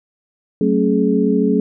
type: tone cluster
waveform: sine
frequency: 188.7 / 223.3 / 275.1 / 421.8 Hz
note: F#3 / A3 / C#4 / G#4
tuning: +34 / +26 / -13 / +27 cents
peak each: -18 dBFS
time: 0.61-1.6 s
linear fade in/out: 2 ms
effects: none